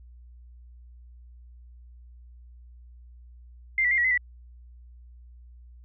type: tone with pitch steps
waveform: sine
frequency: 2093 / 1960 / 2107 / 1924 / 2041 / 1958 Hz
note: C7 / B6 / C7 / B6 / C7 / B6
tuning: 0 / -14 / +12 / -46 / -44 / -15 cents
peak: -20 dBFS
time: 3.78-4.176 s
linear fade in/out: 2 ms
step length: 66 ms
effects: added 60 Hz sine -46 dBFS peak until 5.84 s